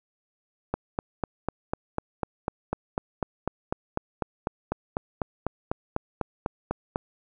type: click train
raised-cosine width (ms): 1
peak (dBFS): -12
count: 26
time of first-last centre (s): 0.74-6.959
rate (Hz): 4.02
effects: none